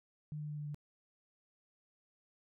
sine tone with pitch steps, 151 / 150.04 / 149.09 / 148.15 / 147.21 Hz, D3 / D3 / D3 / D3 / D3, +48 / +37 / +26 / +15 / +4 cents, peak -39 dBFS, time 0.32-0.745 s, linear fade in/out 0 ms, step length 85 ms, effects none

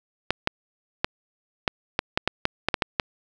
clicks, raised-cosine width 0.3 ms, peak -4 dBFS, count 12, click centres 0.306 / 0.474 / 1.045 / 1.678 / 1.991 / 2.175 / 2.276 / 2.454 / 2.686 / 2.742 / 2.822 / 2.998 s, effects none

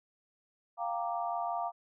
sine chord, G minor seventh, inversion third, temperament equal, 698.5 / 784 / 932.3 / 1174.7 Hz, F5 / G5 / Bb5 / D6, 0 / 0 / 0 / 0 cents, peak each -34 / -40 / -38 / -40 dBFS, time 0.77-1.72 s, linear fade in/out 50 ms, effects none

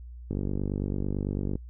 click train, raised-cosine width 3 ms, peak -17 dBFS, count 62, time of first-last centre 0.31-1.555 s, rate 49 Hz, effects noise-tail reverb RT60 0.1 s tail -24 dB re dry + added 60 Hz sine -40 dBFS peak until 1.69 s

